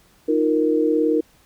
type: chord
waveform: sine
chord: Eb suspended second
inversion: none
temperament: equal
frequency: 311.1 / 349.2 / 466.2 Hz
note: Eb4 / F4 / Bb4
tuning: 0 / 0 / 0 cents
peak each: -19 / -24 / -19 dBFS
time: 0.28-1.21 s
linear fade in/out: 10 ms
effects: pink hiss -56 dBFS RMS until 1.45 s